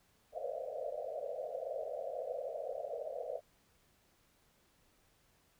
pink band-pass noise, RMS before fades -41 dBFS, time 0.32-3.41 s, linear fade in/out 50 ms, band 480 to 690 Hz, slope 96 dB/octave, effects pink hiss -71 dBFS RMS until 5.59 s

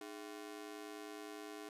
sawtooth ring-modulated tone, 361.4 Hz, F#4, 41 cents flat, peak -40 dBFS, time 0.01-1.69 s, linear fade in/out 2 ms, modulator 54.9 Hz, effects resampled to 32000 Hz

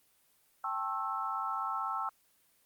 sine chord, A dominant seventh, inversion third, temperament equal with one note detuned, 784 / 880 / 1080.9 / 1318.5 Hz, G5 / A5 / C#6 / E6, 0 / 0 / -44 / 0 cents, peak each -40 / -40 / -38 / -35 dBFS, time 0.64-2.09 s, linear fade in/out 2 ms, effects white hiss -69 dBFS RMS until 2.65 s + Opus 24 kbps

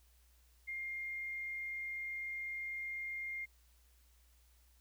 sine tone, 2118 Hz, C7, 21 cents sharp, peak -39 dBFS, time 0.67-3.46 s, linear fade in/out 20 ms, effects added 60 Hz sine -65 dBFS peak until 4.8 s + white hiss -72 dBFS RMS until 4.8 s

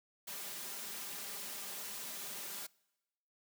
white noise with comb filter, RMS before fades -44 dBFS, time 0.27-2.67 s, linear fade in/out 10 ms, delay 5 ms, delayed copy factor +0.6, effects noise-tail reverb RT60 1.0 s tail -25 dB re dry + high-pass 150 Hz 12 dB/octave

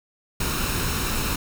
pink noise with comb filter, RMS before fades -25 dBFS, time 0.4-1.36 s, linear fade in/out 5 ms, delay 0.75 ms, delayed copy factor +0.5, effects none

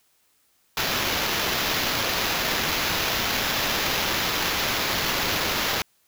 white noise with sample-and-hold, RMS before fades -25 dBFS, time 0.77-5.82 s, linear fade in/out 2 ms, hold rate 8820 Hz, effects white hiss -65 dBFS RMS until 6.07 s

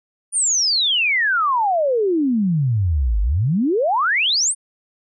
sine exponential two-way sweep, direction down then up, 9560 to 48 to 9560 Hz, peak -15 dBFS, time 0.32-4.55 s, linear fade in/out 50 ms, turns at 3.21 s, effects none

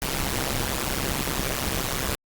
pink noise with amplitude modulation, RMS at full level -23 dBFS, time 0.02-2.15 s, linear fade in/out 0 ms, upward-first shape sine, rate 134 Hz, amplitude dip 95%, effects Opus 48 kbps

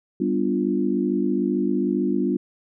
sine chord, G dominant seventh, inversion none, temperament equal, 196 / 246.9 / 293.7 / 349.2 Hz, G3 / B3 / D4 / F4, 0 / 0 / 0 / 0 cents, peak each -25 dBFS, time 0.2-2.37 s, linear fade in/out 5 ms, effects none

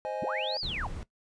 triangle chord, Ab major, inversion first, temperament equal, 523.3 / 622.3 / 830.6 Hz, C5 / Eb5 / Ab5, 0 / 0 / 0 cents, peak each -34 dBFS, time 0.05-0.57 s, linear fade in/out 0 ms
sine linear two-way sweep, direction up then down, 84 to 5030 to 663 Hz, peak -32 dBFS, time 0.22-0.87 s, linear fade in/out 5 ms, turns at 0.59 s
brown noise, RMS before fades -38 dBFS, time 0.63-1.03 s, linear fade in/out 0 ms
effects noise-tail reverb RT60 0.1 s tail -17 dB re dry + resampled to 22050 Hz

